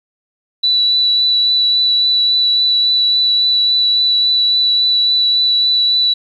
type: tone with vibrato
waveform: sine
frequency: 3955 Hz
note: B7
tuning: 2 cents sharp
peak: -10 dBFS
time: 0.63-6.14 s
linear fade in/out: 10 ms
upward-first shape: triangle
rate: 3.6 Hz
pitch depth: 12 cents each way
effects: 8-bit